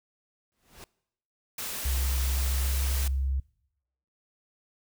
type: noise with exponential growth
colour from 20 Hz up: pink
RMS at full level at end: -43 dBFS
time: 0.52-0.84 s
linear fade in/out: 0 ms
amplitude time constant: 69 ms
type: noise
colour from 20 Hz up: white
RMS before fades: -35 dBFS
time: 1.58-3.08 s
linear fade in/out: 5 ms
type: tone with pitch glide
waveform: sine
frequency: 65.41 to 67.09 Hz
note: C2 to C2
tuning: 0 to +44 cents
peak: -25 dBFS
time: 1.85-3.4 s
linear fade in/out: 5 ms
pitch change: +44 cents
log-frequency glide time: 2.06-2.83 s
effects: noise-tail reverb RT60 0.8 s tail -23 dB re dry